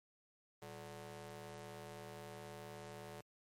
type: ring-modulated tone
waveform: 15% pulse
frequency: 155.56 Hz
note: D#3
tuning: in tune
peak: -39 dBFS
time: 0.62-3.21 s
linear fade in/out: 2 ms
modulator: 273 Hz
effects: high-pass 80 Hz 12 dB/octave + MP3 64 kbps